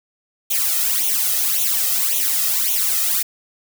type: noise with flanger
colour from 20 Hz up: blue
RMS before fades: -19 dBFS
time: 0.5-3.23 s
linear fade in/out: 10 ms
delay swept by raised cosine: 0.3 to 1.6 ms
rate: 1.8 Hz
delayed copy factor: +0.8
effects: none